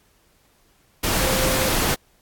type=tone in noise; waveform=sine; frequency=523.3 Hz; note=C5; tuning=in tune; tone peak=-25 dBFS; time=1.2-1.69 s; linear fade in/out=10 ms; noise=pink; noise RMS=-21 dBFS; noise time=1.03-1.95 s; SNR=-7 dB; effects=pink hiss -60 dBFS RMS until 2.21 s + AAC 64 kbps